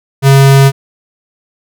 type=tone; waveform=square; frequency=136.8 Hz; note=C#3; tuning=23 cents flat; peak=-3 dBFS; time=0.22-0.72 s; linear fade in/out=50 ms; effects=none